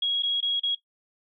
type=tone with dropouts; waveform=sine; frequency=3309 Hz; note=G#7; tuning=7 cents flat; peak=-22 dBFS; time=0.02-0.75 s; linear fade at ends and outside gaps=5 ms; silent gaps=0.224-0.232 / 0.406-0.426 / 0.598-0.633 s; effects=noise-tail reverb RT60 0.1 s tail -17 dB re dry